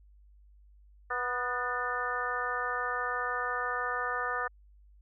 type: harmonic tone with a mistuned harmonic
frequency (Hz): 246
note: B3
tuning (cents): -7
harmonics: 2 / 3 / 4 / 5 / 6 / 7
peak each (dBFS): -39 / -39 / -40 / -34 / -37 / -36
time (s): 1.1-4.48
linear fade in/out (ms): 10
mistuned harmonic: 7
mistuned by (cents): +58
effects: added 50 Hz sine -55 dBFS peak until 5.01 s